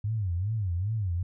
sine tone with vibrato, 98 Hz, G2, in tune, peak -26 dBFS, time 0.04-1.23 s, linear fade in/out 5 ms, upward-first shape sine, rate 2.5 Hz, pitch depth 240 cents each way, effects none

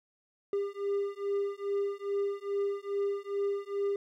triangle beating tone pair, 399.8 / 402.2 Hz, G4 / G4, +34 / +44 cents, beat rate 2.4 Hz, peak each -31 dBFS, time 0.53-3.96 s, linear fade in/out 2 ms, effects none

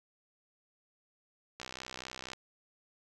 click train, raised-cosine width 0.2 ms, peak -24 dBFS, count 48, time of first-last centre 1.6-2.333 s, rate 64.1 Hz, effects none

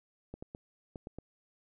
clicks, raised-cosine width 2 ms, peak -29 dBFS, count 6, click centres 0.34 / 0.425 / 0.549 / 0.958 / 1.071 / 1.186 s, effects none

